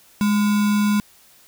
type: tone with sample-and-hold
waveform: sine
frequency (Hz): 207.7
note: G#3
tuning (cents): 0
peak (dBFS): -15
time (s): 0.21-1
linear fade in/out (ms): 0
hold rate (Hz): 1225
effects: white hiss -52 dBFS RMS until 1.47 s